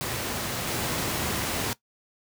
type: noise with level steps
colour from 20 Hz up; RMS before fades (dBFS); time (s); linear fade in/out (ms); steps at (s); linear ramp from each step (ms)
pink; -30 / -28; 0.01-1.73; 0; 0.67; 2
effects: noise-tail reverb RT60 0.1 s tail -18 dB re dry + high-pass 80 Hz 12 dB/octave